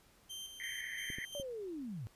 sawtooth tone with tremolo, 3135 Hz, G7, 1 cent flat, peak -40 dBFS, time 0.29-1.43 s, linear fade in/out 20 ms, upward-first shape square, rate 2.9 Hz, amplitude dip 50%
pink band-pass noise, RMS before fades -44 dBFS, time 0.6-1.25 s, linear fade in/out 0 ms, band 1800 to 2100 Hz, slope 96 dB/octave
clicks, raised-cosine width 3 ms, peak -33 dBFS, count 3, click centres 1.102 / 1.185 / 1.399 s
sine linear sweep, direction down, 591 to 97.1 Hz, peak -40 dBFS, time 1.35-2.07 s, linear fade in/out 0 ms
effects pink hiss -66 dBFS RMS until 2.15 s + resampled to 32000 Hz

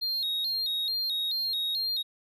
triangle tone with vibrato, 3979 Hz, B7, 12 cents sharp, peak -26 dBFS, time 0.01-2.03 s, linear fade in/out 20 ms, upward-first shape square, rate 2.3 Hz, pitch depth 94 cents each way, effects none

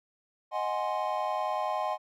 triangle chord, Ab dominant seventh, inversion second, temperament equal, 622.3 / 740 / 830.6 / 1046.5 Hz, Eb5 / Gb5 / Ab5 / C6, 0 / 0 / 0 / 0 cents, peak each -32 dBFS, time 0.51-1.98 s, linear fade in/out 50 ms, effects none

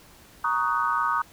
sine chord, D# minor seventh, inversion second, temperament just, 933.4 / 1120.1 / 1244.5 / 1493.4 Hz, A#5 / C#6 / D#6 / F#6, +2 / +18 / 0 / +16 cents, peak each -28 / -28 / -25 / -30 dBFS, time 0.44-1.22 s, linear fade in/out 5 ms, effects pink hiss -52 dBFS RMS until 1.32 s

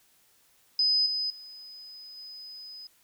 sine tone with level steps, 5020 Hz, D#8, 15 cents sharp, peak -21 / -27 / -43 / -41 dBFS, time 0.79-2.87 s, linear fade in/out 2 ms, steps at 1.06 / 1.3 / 2.17 s, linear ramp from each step 2 ms, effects white hiss -64 dBFS RMS until 3.03 s

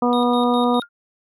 harmonic tone, 243.6 Hz, B3, 24 cents flat, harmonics 1 / 2 / 3 / 4 / 5, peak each -18 / -21 / -23 / -24 / -25 dBFS, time 0.02-0.8 s, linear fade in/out 5 ms
triangle tone with tremolo, 3724 Hz, A#7, 2 cents flat, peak -27 dBFS, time 0.13-0.82 s, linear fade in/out 0 ms, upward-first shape square, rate 4.9 Hz, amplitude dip 65%
sine tone with exponential decay, 1411 Hz, F6, 17 cents sharp, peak -27 dBFS, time 0.82-0.89 s, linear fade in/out 5 ms, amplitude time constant 15 ms
effects none

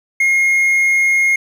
triangle tone, 2145 Hz, C7, 42 cents sharp, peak -9 dBFS, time 0.2-1.36 s, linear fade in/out 5 ms, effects 8-bit

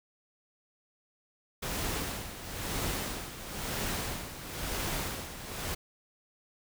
pink noise with tremolo, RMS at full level -33 dBFS, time 1.62-5.75 s, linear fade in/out 10 ms, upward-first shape sine, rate 1 Hz, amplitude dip 70%, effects none

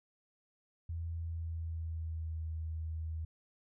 sine tone with pitch glide, 83.2 to 80.13 Hz, E2 to E2, +17 to -49 cents, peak -36 dBFS, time 0.89-3.25 s, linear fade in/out 5 ms, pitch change -66 cents, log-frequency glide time 1.13-2.42 s, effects none

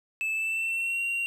triangle tone with pitch glide, 2623 to 2755 Hz, E7 to F7, -9 to -24 cents, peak -25 dBFS, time 0.21-1.26 s, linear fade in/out 0 ms, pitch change +85 cents, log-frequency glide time 0.32-1.04 s, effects none

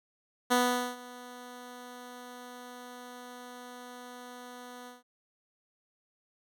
10% pulse tone with ADSR envelope, 246.9 Hz, B3, in tune, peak -14 dBFS, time 0.5-5.03 s, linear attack 19 ms, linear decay 440 ms, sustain -22 dB, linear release 160 ms, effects none

